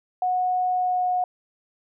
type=tone with pitch glide; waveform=sine; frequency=732 to 727.4 Hz; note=F#5 to F#5; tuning=-19 to -30 cents; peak=-20 dBFS; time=0.22-1.24 s; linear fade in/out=2 ms; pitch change=-11 cents; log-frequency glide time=0.7-1.08 s; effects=none